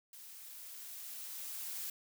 blue noise with level ramp, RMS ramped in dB -53 to -41 dBFS, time 0.13-1.9 s, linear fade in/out 2 ms, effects none

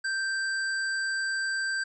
square tone, 1568 Hz, G6, in tune, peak -28 dBFS, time 0.04-1.84 s, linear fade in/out 10 ms, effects resampled to 22050 Hz

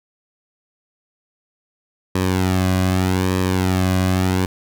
sawtooth tone with flanger, 92.9 Hz, F#2, 7 cents sharp, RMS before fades -18 dBFS, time 2.15-4.46 s, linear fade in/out 5 ms, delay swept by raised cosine 1.4 to 2.25 ms, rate 0.82 Hz, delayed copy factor -0.65, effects none

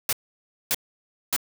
white noise bursts, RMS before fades -23 dBFS, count 3, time 0.09-1.364 s, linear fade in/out 2 ms, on 38 ms, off 580 ms, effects none

